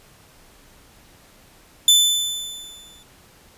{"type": "tone with exponential decay", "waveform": "sawtooth", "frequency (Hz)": 3516, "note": "A7", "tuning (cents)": -2, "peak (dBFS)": -6, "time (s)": [1.88, 3.03], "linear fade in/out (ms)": 2, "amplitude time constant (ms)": 250, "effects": ["pink hiss -51 dBFS RMS until 3.57 s", "resampled to 32000 Hz"]}